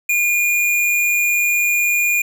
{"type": "tone", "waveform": "square", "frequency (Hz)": 2426, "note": "D#7", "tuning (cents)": -44, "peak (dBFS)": -15, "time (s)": [0.09, 2.22], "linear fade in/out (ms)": 5, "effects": []}